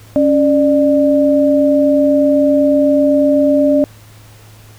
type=tone pair together; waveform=sine; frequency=277 / 595 Hz; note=C#4 / D5; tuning=-1 / +22 cents; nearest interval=octave + minor second; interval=1323 cents; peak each=-11 dBFS; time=0.16-3.84 s; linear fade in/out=0 ms; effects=added 107 Hz sine -39 dBFS peak until 4.78 s + pink hiss -44 dBFS RMS until 4.78 s